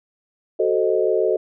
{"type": "chord", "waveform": "sine", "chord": "F# diminished seventh", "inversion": "none", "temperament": "equal with one note detuned", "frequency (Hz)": [373.4, 440, 523.3, 622.3], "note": ["F#4", "A4", "C5", "Eb5"], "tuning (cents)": [16, 0, 0, 0], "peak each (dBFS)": [-21, -20, -24, -23], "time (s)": [0.59, 1.37], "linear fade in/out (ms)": 10, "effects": []}